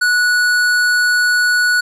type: tone with hard clipping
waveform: triangle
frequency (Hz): 1470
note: F#6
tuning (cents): -12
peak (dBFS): -13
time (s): 0.01-1.81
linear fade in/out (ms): 10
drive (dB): 16
effects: none